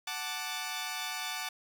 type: chord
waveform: 10% pulse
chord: D major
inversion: first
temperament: equal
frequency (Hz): 740 / 880 / 1174.7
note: F#5 / A5 / D6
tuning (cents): 0 / 0 / 0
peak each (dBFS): -31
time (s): 0.07-1.49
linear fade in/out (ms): 5
effects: none